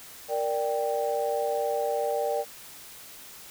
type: chord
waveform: sine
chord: G minor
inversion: first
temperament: equal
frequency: 466.2 / 587.3 / 784 Hz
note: Bb4 / D5 / G5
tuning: 0 / 0 / 0 cents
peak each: -29 / -28 / -30 dBFS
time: 0.28-2.45 s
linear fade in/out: 50 ms
effects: tanh soft clip ceiling -15 dBFS + white hiss -46 dBFS RMS until 3.5 s